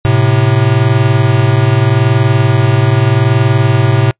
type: tone pair together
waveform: square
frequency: 110 / 130.81 Hz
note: A2 / C3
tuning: 0 / 0 cents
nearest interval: minor third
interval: 300 cents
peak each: -11 dBFS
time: 0.05-4.11 s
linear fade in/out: 0 ms
effects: noise-tail reverb RT60 0.1 s tail -25 dB re dry + resampled to 8000 Hz